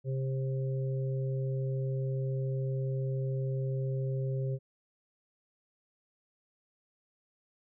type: harmonic tone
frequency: 132.9 Hz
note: C3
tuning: 27 cents sharp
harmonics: 1 / 3 / 4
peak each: -30 / -40 / -42 dBFS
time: 0.04-4.59 s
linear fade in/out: 50 ms
effects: none